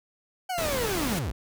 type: linear sweep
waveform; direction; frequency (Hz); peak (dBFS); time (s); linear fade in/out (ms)
40% pulse; down; 762 to 41.2; -27; 0.49-1.32; 10
type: noise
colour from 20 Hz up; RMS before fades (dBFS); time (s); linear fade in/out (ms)
pink; -31; 0.58-1.19; 0
effects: none